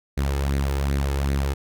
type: tone with flanger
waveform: sawtooth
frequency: 69.3 Hz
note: C#2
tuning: in tune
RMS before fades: -23 dBFS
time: 0.17-1.54 s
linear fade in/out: 10 ms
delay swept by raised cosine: 0.47 to 2.37 ms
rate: 2.6 Hz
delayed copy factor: +0.55
effects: none